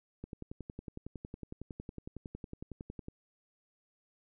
click train, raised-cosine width 3 ms, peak -29 dBFS, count 32, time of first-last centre 0.24-3.084 s, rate 10.9 Hz, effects none

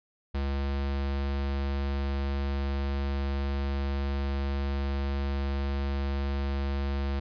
square tone, 69.3 Hz, C#2, in tune, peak -28 dBFS, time 0.34-7.2 s, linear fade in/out 10 ms, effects resampled to 11025 Hz

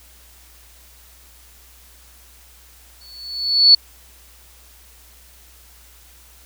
sine tone with exponential growth, 4435 Hz, C#8, in tune, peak -4 dBFS, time 3.01-3.75 s, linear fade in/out 5 ms, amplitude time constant 160 ms, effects added 60 Hz sine -49 dBFS peak until 6.45 s + white hiss -49 dBFS RMS until 6.45 s

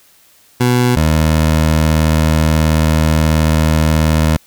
20% pulse tone pair in turn, 123.47 / 78.55 Hz, B2 / D#2, 0 / +17 cents, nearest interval minor sixth, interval 783 cents, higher first, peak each -5 dBFS, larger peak neither, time 0.6-0.96 / 0.96-4.37 s, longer second, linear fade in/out 10 ms, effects white hiss -49 dBFS RMS until 4.46 s

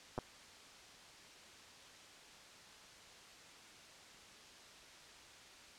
clicks, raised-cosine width 1 ms, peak -25 dBFS, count 2, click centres 0.179 / 0.187 s, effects white hiss -57 dBFS RMS until 5.78 s + low-pass 6000 Hz 12 dB/octave

